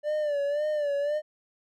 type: tone with vibrato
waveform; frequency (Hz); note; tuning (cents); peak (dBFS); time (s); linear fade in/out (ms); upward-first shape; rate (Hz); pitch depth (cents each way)
triangle; 587.3; D5; 0; -23; 0.03-1.22; 50; sine; 1.9; 69
effects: none